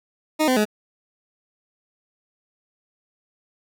20% pulse tone with pitch steps, 310 / 256.2 / 211.7 Hz, D#4 / C4 / G#3, -6 / -36 / +33 cents, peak -12 dBFS, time 0.39-0.654 s, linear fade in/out 20 ms, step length 88 ms, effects none

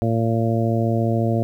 harmonic tone, 114.1 Hz, A#2, 37 cents flat, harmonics 1 / 2 / 3 / 4 / 5 / 6, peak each -20 / -23 / -26 / -29 / -27 / -28 dBFS, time 0.02-1.43 s, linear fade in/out 0 ms, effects 9-bit

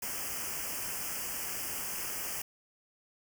white band-stop noise, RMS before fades -37 dBFS, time 0.02-2.42 s, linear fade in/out 5 ms, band 3100 to 4800 Hz, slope 96 dB/octave, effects none

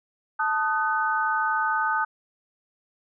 sine chord, D# diminished, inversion second, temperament equal with one note detuned, 880 / 1244.5 / 1508.5 Hz, A5 / D#6 / F#6, 0 / 0 / +33 cents, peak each -26 dBFS, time 0.39-2.05 s, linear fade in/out 10 ms, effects none

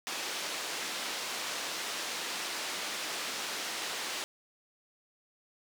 white band-pass noise, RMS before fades -37 dBFS, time 0.07-4.24 s, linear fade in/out 0 ms, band 290 to 5300 Hz, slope 12 dB/octave, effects none

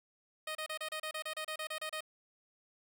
10% pulse tone bursts, 622.3 Hz, D#5, in tune, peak -29 dBFS, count 14, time 0.47-2.007 s, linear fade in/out 5 ms, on 81 ms, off 31 ms, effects none

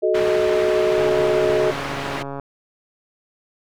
sine chord, D# diminished, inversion first, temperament equal with one note detuned, 370 / 433.2 / 622.3 Hz, F#4 / A4 / D#5, 0 / -27 / 0 cents, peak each -20 dBFS, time 0.02-1.72 s, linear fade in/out 20 ms
white low-pass noise, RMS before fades -29 dBFS, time 0.14-2.23 s, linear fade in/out 10 ms, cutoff 2000 Hz, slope 12 dB/octave
click train, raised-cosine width 1 ms, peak -17 dBFS, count 198, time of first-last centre 0.98-2.397 s, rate 139 Hz
effects none

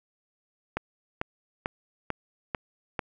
click train, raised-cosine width 0.5 ms, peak -13 dBFS, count 6, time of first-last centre 0.77-2.992 s, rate 2.25 Hz, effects none

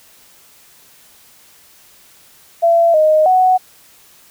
sine tone with pitch steps, 675 / 620 / 742 Hz, E5 / D#5 / F#5, +41 / -6 / +5 cents, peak -8 dBFS, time 2.62-3.58 s, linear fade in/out 20 ms, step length 320 ms, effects white hiss -47 dBFS RMS until 4.3 s

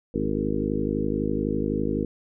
harmonic tone with a mistuned harmonic, 51.91 Hz, G#1, in tune, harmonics 1 / 2 / 3 / 4 / 5 / 6 / 7 / 8 / 9, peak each -34 / -35 / -33 / -30 / -29 / -30 / -33 / -35 / -32 dBFS, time 0.14-2.05 s, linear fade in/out 5 ms, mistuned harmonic 8, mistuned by -22 cents, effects none

